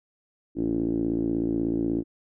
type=tone with low-pass filter; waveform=5% pulse; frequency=56.4 Hz; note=A1; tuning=44 cents sharp; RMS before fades=-26 dBFS; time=0.55-2.04 s; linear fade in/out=50 ms; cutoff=310 Hz; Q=6.9; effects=none